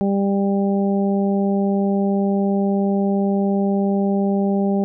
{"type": "harmonic tone", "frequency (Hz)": 198.1, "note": "G3", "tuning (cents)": 18, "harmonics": [1, 2, 3, 4], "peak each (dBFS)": [-17, -23, -27, -29], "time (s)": [0.01, 4.84], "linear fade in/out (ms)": 0, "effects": []}